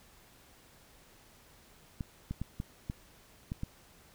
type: clicks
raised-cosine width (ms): 5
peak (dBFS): -23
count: 7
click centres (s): 2.008 / 2.31 / 2.416 / 2.601 / 2.899 / 3.519 / 3.634
effects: pink hiss -60 dBFS RMS until 4.14 s